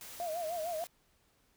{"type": "noise", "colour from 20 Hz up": "white", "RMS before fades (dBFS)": -48, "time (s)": [0.01, 0.87], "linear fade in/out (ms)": 0}
{"type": "tone with vibrato", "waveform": "sine", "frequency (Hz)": 662, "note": "E5", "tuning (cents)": 7, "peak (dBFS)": -34, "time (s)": [0.2, 0.84], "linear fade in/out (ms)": 0, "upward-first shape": "sine", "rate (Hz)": 6.6, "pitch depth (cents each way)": 120}
{"effects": ["pink hiss -71 dBFS RMS until 1.56 s"]}